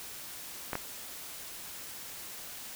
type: clicks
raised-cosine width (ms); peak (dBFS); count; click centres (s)
0.5; -17 / -17; 2; 0.732 / 0.754
effects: white hiss -44 dBFS RMS until 2.75 s